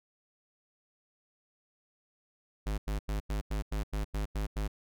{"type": "tone bursts", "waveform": "square", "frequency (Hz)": 51.8, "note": "G#1", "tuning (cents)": -4, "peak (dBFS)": -31, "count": 10, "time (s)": [2.66, 4.679], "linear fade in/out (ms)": 10, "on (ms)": 120, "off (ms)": 91, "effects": []}